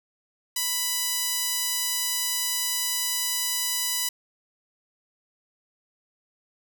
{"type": "tone with high-pass filter", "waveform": "sawtooth", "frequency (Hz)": 990, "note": "B5", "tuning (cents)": 4, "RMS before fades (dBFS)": -27, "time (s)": [0.56, 4.09], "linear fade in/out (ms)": 5, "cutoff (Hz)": 4300, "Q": 0.59, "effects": []}